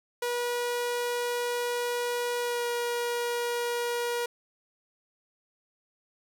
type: tone with pitch glide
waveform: sawtooth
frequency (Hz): 483.4 to 478.4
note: B4 to A#4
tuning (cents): -37 to +45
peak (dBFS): -24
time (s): 0.22-4.26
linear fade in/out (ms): 5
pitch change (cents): -18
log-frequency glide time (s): 2.4-2.67
effects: none